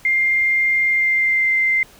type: tone with pitch glide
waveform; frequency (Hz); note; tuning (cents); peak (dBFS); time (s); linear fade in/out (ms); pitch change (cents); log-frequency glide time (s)
sine; 2107 to 2084; C7 to C7; +12 to -7; -14; 0.05-1.83; 2; -19; 0.89-1.51
effects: pink hiss -47 dBFS RMS until 1.99 s